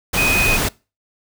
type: tone in noise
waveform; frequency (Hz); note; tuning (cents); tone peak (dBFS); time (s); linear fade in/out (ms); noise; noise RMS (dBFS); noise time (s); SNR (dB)
sine; 2500; D#7; +8; -16; 0.17-0.57; 10; pink; -19; 0.13-0.69; 0
effects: noise-tail reverb RT60 0.3 s tail -23 dB re dry